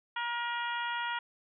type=harmonic tone with a mistuned harmonic; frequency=474.6 Hz; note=A#4; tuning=31 cents sharp; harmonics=2 / 3 / 4 / 5 / 6 / 7; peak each=-35 / -37 / -39 / -46 / -43 / -44 dBFS; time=0.16-1.19 s; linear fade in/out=5 ms; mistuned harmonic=5; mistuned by=+17 cents; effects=none